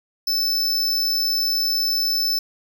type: tone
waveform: square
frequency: 5274 Hz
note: E8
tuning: in tune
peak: -19 dBFS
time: 0.27-2.39 s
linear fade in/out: 5 ms
effects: none